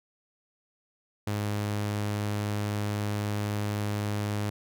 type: tone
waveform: sawtooth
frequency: 103.83 Hz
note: G#2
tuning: in tune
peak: -24 dBFS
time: 1.27-4.5 s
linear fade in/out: 5 ms
effects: none